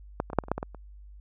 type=clicks; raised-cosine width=1 ms; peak=-12 / -25 / -19 / -6 / -29 / -27 / -10 / -17 / -18 / -30 dBFS; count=10; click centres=0.201 / 0.301 / 0.332 / 0.387 / 0.438 / 0.484 / 0.516 / 0.58 / 0.629 / 0.747 s; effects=added 50 Hz sine -45 dBFS peak until 1.2 s